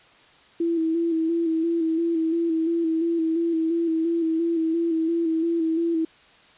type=tone with vibrato; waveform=sine; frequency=329.6 Hz; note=E4; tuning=in tune; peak=-20 dBFS; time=0.6-6.05 s; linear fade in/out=5 ms; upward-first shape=square; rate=2.9 Hz; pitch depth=34 cents each way; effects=white hiss -53 dBFS RMS until 6.57 s + resampled to 8000 Hz